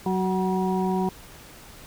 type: harmonic tone with a mistuned harmonic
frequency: 186.6 Hz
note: F#3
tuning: 15 cents sharp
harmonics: 1 / 2 / 4 / 5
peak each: -24 / -27 / -30 / -31 dBFS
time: 0.06-1.09 s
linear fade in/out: 2 ms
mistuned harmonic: 5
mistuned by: +45 cents
effects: pink hiss -46 dBFS RMS until 1.86 s